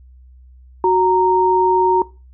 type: tone pair together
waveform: sine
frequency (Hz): 369.8 / 928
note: F#4 / A#5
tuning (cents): -1 / -8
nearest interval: octave + major third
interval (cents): 1593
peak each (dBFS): -14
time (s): 0.84-2.02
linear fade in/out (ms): 2
effects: noise-tail reverb RT60 0.3 s tail -20 dB re dry + added 63 Hz sine -41 dBFS peak until 2.33 s